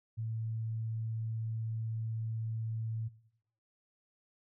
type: tone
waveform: sine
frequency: 112 Hz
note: A2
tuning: 31 cents sharp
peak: -34 dBFS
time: 0.17-3.09 s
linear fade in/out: 20 ms
effects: noise-tail reverb RT60 0.8 s tail -20 dB re dry